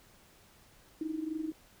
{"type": "tone with amplitude modulation", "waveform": "sine", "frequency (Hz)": 314.8, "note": "D#4", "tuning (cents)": 20, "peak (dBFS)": -30, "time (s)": [1.01, 1.52], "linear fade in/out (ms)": 2, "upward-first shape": "sine", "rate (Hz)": 23.4, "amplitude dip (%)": 75, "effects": ["pink hiss -61 dBFS RMS until 1.8 s"]}